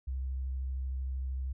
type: tone with vibrato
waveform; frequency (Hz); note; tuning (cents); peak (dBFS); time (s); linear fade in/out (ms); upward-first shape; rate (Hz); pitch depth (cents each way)
sine; 65.41; C2; 0; -32; 0.07-1.53; 10; sine; 13; 19
effects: none